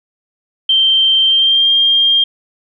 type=tone with pitch glide; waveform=sine; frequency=3136 to 3206 Hz; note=G7 to G7; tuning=0 to +38 cents; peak=-8 dBFS; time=0.69-2.24 s; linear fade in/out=5 ms; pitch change=+38 cents; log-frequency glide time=1.26-1.71 s; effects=none